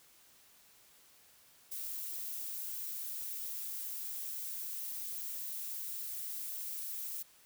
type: noise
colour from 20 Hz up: violet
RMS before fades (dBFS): -41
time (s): 1.71-7.23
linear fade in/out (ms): 10
effects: white hiss -63 dBFS RMS until 7.45 s